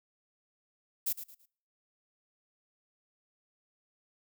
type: noise with echo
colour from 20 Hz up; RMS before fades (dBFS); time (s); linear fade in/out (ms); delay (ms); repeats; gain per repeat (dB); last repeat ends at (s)
violet; -31; 1.06-1.13; 10; 110; 3; -11; 1.46
effects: noise-tail reverb RT60 0.6 s tail -26 dB re dry